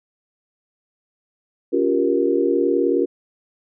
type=chord; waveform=sine; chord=G half-diminished seventh; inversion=second; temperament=just; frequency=282.2 / 352.8 / 392 / 470.4 Hz; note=Db4 / F4 / G4 / Bb4; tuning=+31 / +18 / 0 / +16 cents; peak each=-22 / -20 / -22 / -21 dBFS; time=1.72-3.06 s; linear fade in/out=20 ms; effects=none